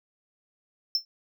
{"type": "tone with exponential decay", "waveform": "triangle", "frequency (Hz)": 5340, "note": "E8", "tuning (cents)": 22, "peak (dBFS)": -17, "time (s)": [0.95, 1.05], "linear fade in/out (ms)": 1, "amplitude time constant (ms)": 20, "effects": []}